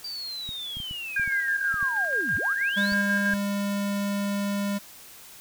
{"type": "linear two-way sweep", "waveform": "sine", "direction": "down then up", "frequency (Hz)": [4699, 73.42, 4699], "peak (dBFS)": -32, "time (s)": [0.04, 2.94], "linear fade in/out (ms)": 5, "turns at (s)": 2.36}
{"type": "clicks", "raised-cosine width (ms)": 5, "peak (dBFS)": -28, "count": 10, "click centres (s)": [0.491, 0.77, 0.802, 0.911, 1.197, 1.277, 1.742, 1.828, 2.922, 3.337]}
{"type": "tone with tremolo", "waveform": "sine", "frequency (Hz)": 1611, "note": "G6", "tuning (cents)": 47, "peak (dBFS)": -22, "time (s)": [1.16, 3.34], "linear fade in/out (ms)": 5, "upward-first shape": "square", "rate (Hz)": 6.2, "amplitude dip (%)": 35}
{"type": "tone", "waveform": "square", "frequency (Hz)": 201.4, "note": "G3", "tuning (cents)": 47, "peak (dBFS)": -26, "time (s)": [2.76, 4.79], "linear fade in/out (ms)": 20}
{"effects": ["white hiss -47 dBFS RMS until 5.4 s"]}